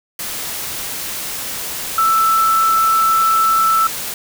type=tone in noise; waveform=sine; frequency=1323 Hz; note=E6; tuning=6 cents sharp; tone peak=-11 dBFS; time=1.98-3.87 s; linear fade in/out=2 ms; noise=white; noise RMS=-25 dBFS; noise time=0.19-4.14 s; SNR=+11 dB; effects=none